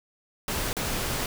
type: noise with dropouts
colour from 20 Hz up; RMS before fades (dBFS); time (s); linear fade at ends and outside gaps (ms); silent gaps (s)
pink; -29; 0.48-1.26; 1; 0.73-0.767
effects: none